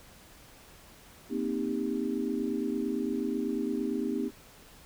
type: chord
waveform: sine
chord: C minor seventh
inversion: third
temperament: equal with one note detuned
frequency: 233.1 / 261.6 / 311.1 / 397.7 Hz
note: Bb3 / C4 / Eb4 / G4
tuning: 0 / 0 / 0 / +25 cents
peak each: -34 / -33 / -34 / -35 dBFS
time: 1.29-4.31 s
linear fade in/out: 50 ms
effects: pink hiss -54 dBFS RMS until 4.85 s